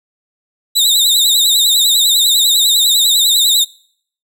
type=tone with vibrato; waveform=sawtooth; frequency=3802 Hz; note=A#7; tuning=33 cents sharp; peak=-6 dBFS; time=0.75-3.65 s; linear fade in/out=20 ms; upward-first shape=triangle; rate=10 Hz; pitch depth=110 cents each way; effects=noise-tail reverb RT60 0.6 s tail -24 dB re dry